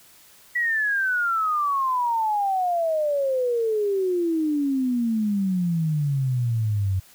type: exponential sweep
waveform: sine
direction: down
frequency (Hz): 1956 to 92.5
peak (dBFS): -20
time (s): 0.55-7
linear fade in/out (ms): 10
effects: white hiss -52 dBFS RMS until 7.14 s